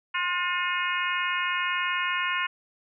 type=harmonic tone with a mistuned harmonic; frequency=358.5 Hz; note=F4; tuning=45 cents sharp; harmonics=3 / 4 / 5 / 6 / 7 / 8; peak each=-30 / -31 / -32 / -33 / -33 / -34 dBFS; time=0.14-2.47 s; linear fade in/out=10 ms; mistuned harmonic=3; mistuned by=-30 cents; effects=none